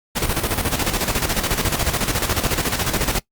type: noise with tremolo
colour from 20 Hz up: pink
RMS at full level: -19 dBFS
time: 0.15-3.2 s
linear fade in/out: 20 ms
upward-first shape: square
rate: 14 Hz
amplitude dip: 60%
effects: noise-tail reverb RT60 0.1 s tail -21 dB re dry + Opus 48 kbps